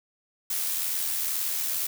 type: noise with amplitude modulation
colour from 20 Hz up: blue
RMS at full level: -27 dBFS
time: 0.5-1.87 s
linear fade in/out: 5 ms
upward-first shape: sine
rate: 82.1 Hz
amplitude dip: 35%
effects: none